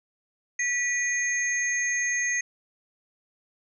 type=tone cluster; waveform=sine; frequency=1950 / 2442 / 6420 Hz; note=B6 / D#7 / G8; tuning=-23 / -33 / +40 cents; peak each=-26 / -34 / -28 dBFS; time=0.59-2.41 s; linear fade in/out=5 ms; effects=none